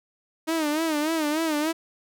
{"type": "tone with vibrato", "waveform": "sawtooth", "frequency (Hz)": 311.1, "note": "D#4", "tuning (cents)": 0, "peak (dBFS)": -19, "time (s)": [0.47, 1.73], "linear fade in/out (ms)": 20, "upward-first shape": "sine", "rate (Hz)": 3.4, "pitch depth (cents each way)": 99, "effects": []}